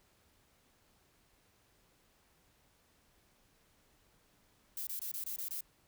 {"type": "noise bursts", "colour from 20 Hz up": "violet", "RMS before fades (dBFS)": -40, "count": 7, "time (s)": [4.77, 5.608], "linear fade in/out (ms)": 2, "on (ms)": 100, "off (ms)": 23, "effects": ["pink hiss -70 dBFS RMS until 5.87 s"]}